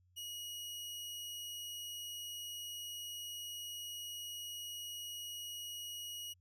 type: tone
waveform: sawtooth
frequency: 2900 Hz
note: F#7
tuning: 35 cents flat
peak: -40 dBFS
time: 0.16-6.34 s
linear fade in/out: 20 ms
effects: added 90 Hz sine -68 dBFS peak until 6.4 s